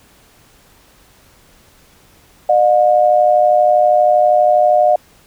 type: tone pair together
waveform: sine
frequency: 606.5 / 719 Hz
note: D#5 / F#5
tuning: -44 / -50 cents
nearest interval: minor third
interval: 294 cents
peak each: -11 dBFS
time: 2.49-4.96 s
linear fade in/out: 5 ms
effects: pink hiss -49 dBFS RMS until 5.26 s